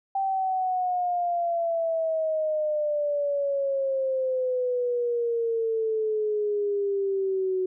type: exponential sweep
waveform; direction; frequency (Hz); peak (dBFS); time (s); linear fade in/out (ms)
sine; down; 782 to 370; -23; 0.15-7.66; 5
effects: none